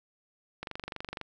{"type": "click train", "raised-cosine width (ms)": 0.3, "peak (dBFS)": -21, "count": 15, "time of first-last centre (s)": [0.63, 1.213], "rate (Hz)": 24, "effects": []}